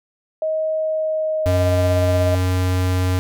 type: tone with pitch glide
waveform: sine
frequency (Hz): 630 to 625.3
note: D#5 to D#5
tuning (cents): +21 to +8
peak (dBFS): -18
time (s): 0.42-2.35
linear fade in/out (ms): 2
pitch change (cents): -13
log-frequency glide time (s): 0.73-1.49
type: tone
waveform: square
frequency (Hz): 91.7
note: F#2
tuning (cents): -15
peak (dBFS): -17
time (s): 1.46-3.19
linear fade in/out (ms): 0
effects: none